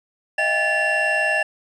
triangle tone cluster, 623 / 683 / 795 / 1737 / 2739 Hz, D#5 / F5 / G5 / A6 / F7, +2 / -39 / +24 / -23 / -34 cents, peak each -23 / -27 / -27 / -19 / -22 dBFS, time 0.38-1.43 s, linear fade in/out 5 ms, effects resampled to 24000 Hz + 8-bit

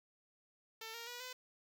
5% pulse tone with pitch steps, 446.9 / 465.6 / 485.1 / 505.4 Hz, A4 / A#4 / B4 / B4, +27 / -2 / -31 / +40 cents, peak -34 dBFS, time 0.81-1.33 s, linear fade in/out 5 ms, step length 130 ms, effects none

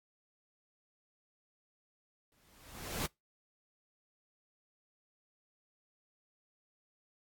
pink noise with exponential growth, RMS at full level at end -34 dBFS, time 2.32-3.06 s, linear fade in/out 0 ms, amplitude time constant 160 ms, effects noise-tail reverb RT60 0.2 s tail -25 dB re dry + AAC 64 kbps

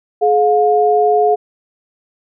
sine tone pair together, 423.7 / 712.6 Hz, G#4 / F5, +35 / +35 cents, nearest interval major sixth, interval 900 cents, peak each -12 dBFS, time 0.21-1.36 s, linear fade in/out 20 ms, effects none

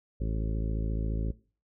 harmonic tone, 54.4 Hz, A1, 19 cents flat, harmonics 1 / 2 / 3 / 4 / 5 / 6 / 7 / 8 / 10, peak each -29 / -35 / -39 / -41 / -43 / -45 / -46 / -47 / -49 dBFS, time 0.2-1.32 s, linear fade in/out 10 ms, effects noise-tail reverb RT60 0.4 s tail -21 dB re dry

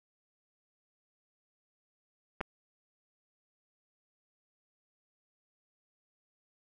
clicks, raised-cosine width 0.5 ms, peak -24 / -18 dBFS, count 2, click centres 2.407 / 2.412 s, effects none

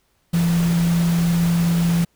sine tone in noise, 170 Hz, F3, 46 cents flat, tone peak -15 dBFS, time 0.33-2.05 s, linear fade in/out 10 ms, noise pink, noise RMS -30 dBFS, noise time 0.33-2.05 s, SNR +12 dB, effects pink hiss -65 dBFS RMS until 2.15 s

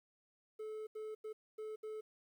triangle tone bursts at uneven times, 432.8 Hz, A4, 29 cents flat, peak -40 dBFS, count 5, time 0.59-0.87 / 0.95-1.15 / 1.24-1.33 / 1.58-1.76 / 1.83-2.01 s, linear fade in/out 10 ms, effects 12-bit

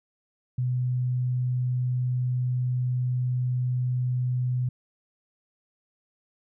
sine tone, 125.4 Hz, B2, 27 cents sharp, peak -23 dBFS, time 0.58-4.69 s, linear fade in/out 5 ms, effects none

